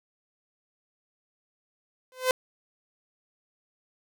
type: tone with exponential growth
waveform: sawtooth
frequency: 512 Hz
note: C5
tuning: 38 cents flat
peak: -13 dBFS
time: 2.12-2.31 s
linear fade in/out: 1 ms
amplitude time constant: 41 ms
effects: none